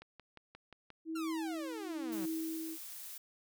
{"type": "click train", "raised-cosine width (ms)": 0.3, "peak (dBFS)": -35, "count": 6, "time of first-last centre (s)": [0.02, 0.903], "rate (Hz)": 5.66}
{"type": "tone with tremolo", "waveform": "sine", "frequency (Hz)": 322.3, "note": "E4", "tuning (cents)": -39, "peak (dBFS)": -34, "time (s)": [1.05, 2.78], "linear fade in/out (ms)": 50, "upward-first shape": "triangle", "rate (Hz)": 1, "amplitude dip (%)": 65}
{"type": "exponential sweep", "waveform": "sawtooth", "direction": "down", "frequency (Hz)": [1421, 174.61], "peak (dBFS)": -39, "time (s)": [1.15, 2.26], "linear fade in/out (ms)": 10}
{"type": "noise", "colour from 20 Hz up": "blue", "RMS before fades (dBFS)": -47, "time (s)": [2.12, 3.18], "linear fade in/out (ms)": 5}
{"effects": []}